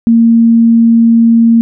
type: tone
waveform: sine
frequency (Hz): 230.1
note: A#3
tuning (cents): -22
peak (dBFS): -3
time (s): 0.07-1.61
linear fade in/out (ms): 0
effects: none